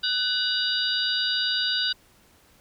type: tone cluster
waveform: sine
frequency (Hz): 1499 / 2920 / 3657 / 3868 / 4749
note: F#6 / F#7 / A#7 / B7 / D8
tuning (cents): +22 / -24 / -34 / -37 / +18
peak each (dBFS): -29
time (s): 0.03-1.93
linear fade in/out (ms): 10
effects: pink hiss -58 dBFS RMS until 2.6 s